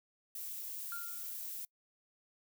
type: noise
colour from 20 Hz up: violet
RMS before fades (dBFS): -43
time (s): 0.35-1.65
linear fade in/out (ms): 2
type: tone with exponential decay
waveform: triangle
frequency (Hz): 1400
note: F6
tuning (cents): +4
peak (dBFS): -38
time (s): 0.92-1.38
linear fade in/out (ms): 1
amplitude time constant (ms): 100
effects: noise-tail reverb RT60 0.1 s tail -26 dB re dry